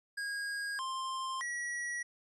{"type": "tone with pitch steps", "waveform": "square", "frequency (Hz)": [1634, 1052, 1924], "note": ["G#6", "C6", "B6"], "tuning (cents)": [-29, 9, -46], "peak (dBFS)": -36, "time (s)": [0.17, 2.03], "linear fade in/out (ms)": 10, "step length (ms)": 620, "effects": ["resampled to 24000 Hz"]}